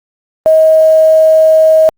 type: tone with quantisation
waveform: sine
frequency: 634 Hz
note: D#5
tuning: 32 cents sharp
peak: -3 dBFS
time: 0.46-1.89 s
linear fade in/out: 0 ms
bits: 5
effects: Opus 32 kbps